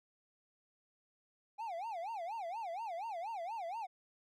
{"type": "tone with vibrato", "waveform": "triangle", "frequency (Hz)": 784, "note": "G5", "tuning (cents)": 0, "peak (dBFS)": -37, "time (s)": [1.58, 3.87], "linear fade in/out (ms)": 20, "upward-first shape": "sine", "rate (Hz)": 4.2, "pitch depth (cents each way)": 290, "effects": []}